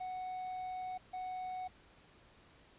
triangle tone pair in turn, 740 / 740 Hz, F#5 / F#5, 0 / 0 cents, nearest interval unison, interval 0 cents, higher neither, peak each -37 / -37 dBFS, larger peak neither, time 0-0.98 / 1.13-1.68 s, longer first, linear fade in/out 10 ms, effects pink hiss -63 dBFS RMS until 2.78 s + resampled to 8000 Hz

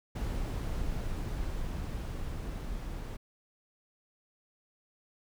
brown noise with level ramp, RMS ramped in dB -33 to -38 dBFS, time 0.15-3.17 s, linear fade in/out 10 ms, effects none

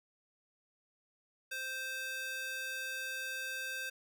square tone with high-pass filter, 522 Hz, C5, 4 cents flat, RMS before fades -40 dBFS, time 1.51-3.9 s, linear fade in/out 10 ms, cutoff 1700 Hz, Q 1.6, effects none

